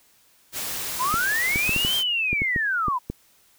white noise, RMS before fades -30 dBFS, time 0.52-2.04 s, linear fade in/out 50 ms
sine linear two-way sweep, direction up then down, 950 to 3190 to 950 Hz, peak -21 dBFS, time 0.99-2.99 s, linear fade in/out 20 ms, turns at 1.96 s
clicks, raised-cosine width 3 ms, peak -15 dBFS, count 10, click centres 1.141 / 1.559 / 1.693 / 1.763 / 1.849 / 2.33 / 2.419 / 2.562 / 2.883 / 3.1 s
effects white hiss -59 dBFS RMS until 3.58 s

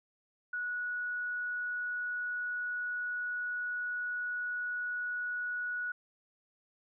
sine tone, 1465 Hz, F#6, 18 cents flat, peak -33 dBFS, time 0.53-5.92 s, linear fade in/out 5 ms, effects none

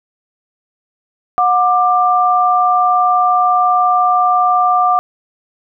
sine tone pair together, 727 / 1185.7 Hz, F#5 / D6, -31 / +16 cents, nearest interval minor sixth, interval 847 cents, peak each -12 dBFS, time 1.38-4.99 s, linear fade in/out 0 ms, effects none

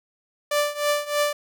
sawtooth tone with tremolo, 587.3 Hz, D5, in tune, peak -14 dBFS, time 0.51-1.33 s, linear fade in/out 5 ms, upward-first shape triangle, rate 3.2 Hz, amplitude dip 90%, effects none

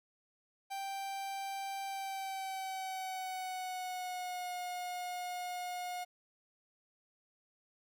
45% pulse tone with pitch glide, 784 to 718.9 Hz, G5 to F5, 0 to +50 cents, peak -38 dBFS, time 0.7-6.05 s, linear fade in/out 20 ms, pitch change -150 cents, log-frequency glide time 1.85-4.54 s, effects none

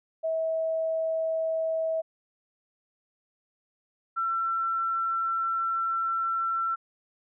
sine tone pair in turn, 646 / 1346.9 Hz, E5 / E6, -35 / +37 cents, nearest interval octave + minor second, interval 1272 cents, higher second, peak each -25 dBFS, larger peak neither, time 0.23-2.02 / 4.16-6.76 s, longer second, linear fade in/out 20 ms, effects none

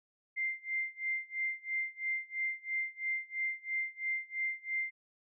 sine tone with tremolo, 2093 Hz, C7, in tune, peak -30 dBFS, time 0.36-4.91 s, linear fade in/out 20 ms, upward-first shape sine, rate 3 Hz, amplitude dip 95%, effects none

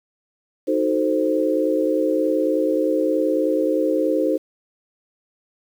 sine chord, D# diminished seventh, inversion none, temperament equal, 311.1 / 370 / 440 / 523.3 Hz, D#4 / F#4 / A4 / C5, 0 / 0 / 0 / 0 cents, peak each -21 / -26 / -24 / -21 dBFS, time 0.67-4.38 s, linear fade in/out 20 ms, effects 8-bit

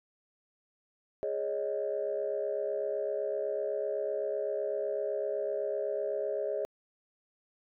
sine chord, Ab suspended fourth, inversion none, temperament equal, 415.3 / 554.4 / 622.3 Hz, Ab4 / Db5 / Eb5, 0 / 0 / 0 cents, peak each -34 dBFS, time 1.23-6.65 s, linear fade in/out 0 ms, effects tanh soft clip ceiling -22 dBFS

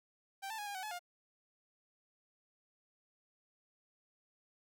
sawtooth tone with pitch steps, 782 / 885 / 829 / 811 / 752 / 854 / 708 Hz, G5 / A5 / G#5 / G#5 / F#5 / G#5 / F5, -4 / +10 / -3 / -41 / +28 / +48 / +23 cents, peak -37 dBFS, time 0.42-0.994 s, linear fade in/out 20 ms, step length 82 ms, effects none

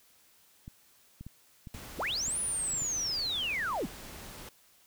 clicks, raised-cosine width 5 ms, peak -31 dBFS, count 8, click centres 0.679 / 1.21 / 1.266 / 1.672 / 1.748 / 2.282 / 2.738 / 2.82 s
pink noise, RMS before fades -46 dBFS, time 1.74-4.49 s, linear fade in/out 2 ms
sine linear two-way sweep, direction up then down, 52 to 9956 to 88.1 Hz, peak -30 dBFS, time 1.98-3.87 s, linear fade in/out 20 ms, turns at 2.39 s
effects white hiss -63 dBFS RMS until 4.86 s

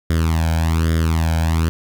sawtooth tone with flanger, 81.3 Hz, E2, 23 cents flat, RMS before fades -17 dBFS, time 0.1-1.69 s, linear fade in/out 0 ms, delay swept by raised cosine 0.58 to 1.29 ms, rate 1.2 Hz, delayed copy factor +0.85, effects none

